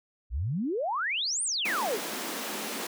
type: exponential two-way sweep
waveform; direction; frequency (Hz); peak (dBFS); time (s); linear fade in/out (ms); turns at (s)
sine; up then down; 52.6 to 9500 to 341.9; -27; 0.3-1.99; 50; 1.43
type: high-pass noise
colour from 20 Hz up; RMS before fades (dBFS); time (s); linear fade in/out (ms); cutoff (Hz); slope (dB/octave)
pink; -35; 1.65-2.87; 5; 200; 48
effects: none